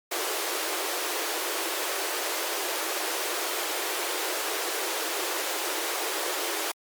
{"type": "high-pass noise", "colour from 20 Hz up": "pink", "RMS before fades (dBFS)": -30, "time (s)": [0.11, 6.72], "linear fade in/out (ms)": 10, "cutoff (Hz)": 320, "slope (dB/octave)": 96, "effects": ["Opus 48 kbps"]}